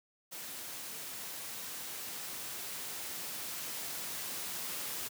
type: noise with level ramp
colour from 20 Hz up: white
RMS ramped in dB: -44 to -39 dBFS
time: 0.31-5.09 s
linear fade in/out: 20 ms
effects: high-pass 100 Hz 12 dB/octave